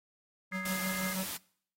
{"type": "tone with tremolo", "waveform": "square", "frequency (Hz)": 188.4, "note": "F#3", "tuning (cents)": 32, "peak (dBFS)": -34, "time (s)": [0.51, 1.26], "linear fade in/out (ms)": 50, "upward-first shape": "sine", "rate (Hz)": 6.1, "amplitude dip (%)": 60}
{"type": "chord", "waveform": "sine", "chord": "Ab major", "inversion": "second", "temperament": "equal", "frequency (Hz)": [1244.5, 1661.2, 2093], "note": ["Eb6", "Ab6", "C7"], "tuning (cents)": [0, 0, 0], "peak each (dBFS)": [-45, -43, -39], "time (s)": [0.52, 1.13], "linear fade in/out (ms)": 2}
{"type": "noise", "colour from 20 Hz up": "white", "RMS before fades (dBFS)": -39, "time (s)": [0.65, 1.37], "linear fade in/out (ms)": 5}
{"effects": ["noise-tail reverb RT60 0.6 s tail -23 dB re dry", "AAC 48 kbps"]}